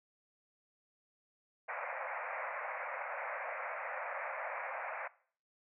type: band-pass noise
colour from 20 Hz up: pink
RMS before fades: -41 dBFS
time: 1.68-5.08 s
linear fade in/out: 10 ms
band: 520 to 2400 Hz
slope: 96 dB/octave
effects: noise-tail reverb RT60 0.5 s tail -20 dB re dry